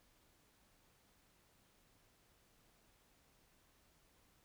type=silence; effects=pink hiss -72 dBFS RMS until 4.44 s